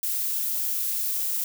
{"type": "noise", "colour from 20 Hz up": "violet", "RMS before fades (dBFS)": -27, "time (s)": [0.03, 1.44], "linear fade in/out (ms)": 2, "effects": []}